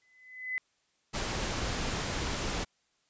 sine tone with exponential growth, 2018 Hz, B6, 37 cents sharp, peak -28 dBFS, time 0.02-0.58 s, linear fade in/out 0 ms, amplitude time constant 120 ms
pink noise, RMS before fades -33 dBFS, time 1.13-2.65 s, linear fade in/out 20 ms
effects white hiss -73 dBFS RMS until 3.09 s + resampled to 16000 Hz

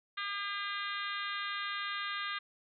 harmonic tone, 403.4 Hz, G4, 50 cents sharp, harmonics 3 / 4 / 5 / 6 / 7 / 8 / 9 / 10, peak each -39 / -40 / -42 / -47 / -47 / -46 / -44 / -48 dBFS, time 0.17-2.39 s, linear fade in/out 10 ms, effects MP3 96 kbps

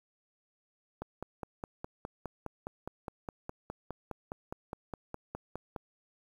click train, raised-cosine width 1 ms, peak -24 dBFS, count 24, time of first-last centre 1.02-5.762 s, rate 4.85 Hz, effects 9-bit

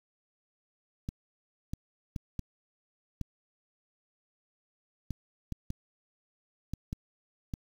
clicks, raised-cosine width 5 ms, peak -22 dBFS, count 11, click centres 1.089 / 1.735 / 2.162 / 2.393 / 3.213 / 5.107 / 5.523 / 5.704 / 6.736 / 6.929 / 7.538 s, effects 8-bit

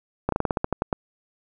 slowing click train, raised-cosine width 1 ms, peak -8 dBFS, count 11, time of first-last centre 0.29-0.928 s, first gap 33 ms, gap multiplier 1.14, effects none

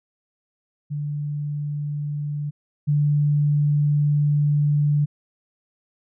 sine tone pair in turn, 146.83 / 146.83 Hz, D3 / D3, 0 / 0 cents, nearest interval unison, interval 0 cents, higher neither, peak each -24 / -16 dBFS, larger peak second, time 0.9-2.51 / 2.87-5.06 s, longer second, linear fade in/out 20 ms, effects none

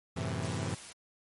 sawtooth chord, F# half-diminished seventh, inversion none, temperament equal, 92.5 / 110 / 130.81 / 164.81 Hz, F#2 / A2 / C3 / E3, 0 / 0 / 0 / 0 cents, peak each -34 dBFS, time 0.16-0.75 s, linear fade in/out 10 ms
white noise, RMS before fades -47 dBFS, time 0.42-0.93 s, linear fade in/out 10 ms
effects MP3 48 kbps

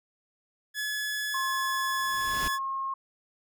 sawtooth tone, 1705 Hz, G#6, 45 cents sharp, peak -26 dBFS, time 0.74-2.59 s, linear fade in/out 50 ms
sine tone with pitch glide, 1063 to 1076.6 Hz, C6 to C6, +27 to +49 cents, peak -29 dBFS, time 1.34-2.94 s, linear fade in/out 5 ms, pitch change +22 cents, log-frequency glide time 2.02-2.61 s
pink noise with exponential growth, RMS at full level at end -33 dBFS, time 1.74-2.48 s, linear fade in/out 1 ms, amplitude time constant 160 ms
effects none

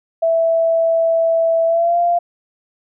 sine tone with pitch glide, 659.3 to 693.3 Hz, E5 to F5, 0 to -13 cents, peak -12 dBFS, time 0.22-2.19 s, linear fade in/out 10 ms, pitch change +87 cents, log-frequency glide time 1.66-1.98 s, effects none

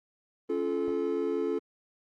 triangle chord, Db augmented, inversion none, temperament just, 277.2 / 346.5 / 433.1 Hz, Db4 / F4 / A4, 0 / -14 / -27 cents, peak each -32 / -30 / -28 dBFS, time 0.49-1.59 s, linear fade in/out 10 ms, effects Opus 24 kbps

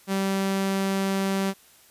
sawtooth tone, 194.1 Hz, G3, 17 cents flat, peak -19 dBFS, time 0.07-1.54 s, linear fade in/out 50 ms, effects white hiss -55 dBFS RMS until 1.9 s + resampled to 32000 Hz

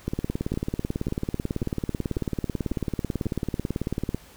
two click trains, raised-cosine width 3 ms, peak -13 / -16 dBFS, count 75 / 6, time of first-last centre 0.08-4.146 / 0.54-3.257 s, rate 18.2 / 1.84 Hz, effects pink hiss -51 dBFS RMS until 4.36 s

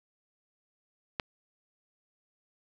click, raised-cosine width 0.3 ms, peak -14 dBFS, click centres 1.198 s, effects none

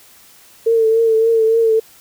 sine tone with vibrato, 450.2 Hz, A4, 40 cents sharp, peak -10 dBFS, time 0.66-1.8 s, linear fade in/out 10 ms, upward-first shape triangle, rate 3.5 Hz, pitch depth 41 cents each way, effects white hiss -46 dBFS RMS until 2 s

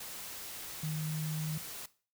sine tone in noise, 155.56 Hz, D#3, in tune, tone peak -33 dBFS, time 0.83-1.58 s, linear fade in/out 5 ms, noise white, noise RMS -44 dBFS, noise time 0-1.86 s, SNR +8 dB, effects noise-tail reverb RT60 0.4 s tail -18 dB re dry

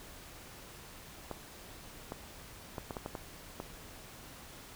clicks, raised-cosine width 1 ms, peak -24 dBFS, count 8, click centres 1.313 / 2.121 / 2.782 / 2.908 / 2.968 / 3.061 / 3.152 / 3.601 s, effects pink hiss -51 dBFS RMS until 4.75 s

